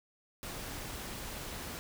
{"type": "noise", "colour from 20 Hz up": "pink", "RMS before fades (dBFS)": -42, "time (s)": [0.43, 1.79], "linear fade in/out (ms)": 0, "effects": []}